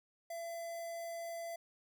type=tone with notch filter; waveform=square; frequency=674 Hz; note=E5; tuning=38 cents sharp; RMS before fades=-43 dBFS; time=0.3-1.56 s; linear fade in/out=5 ms; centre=3000 Hz; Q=1.2; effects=none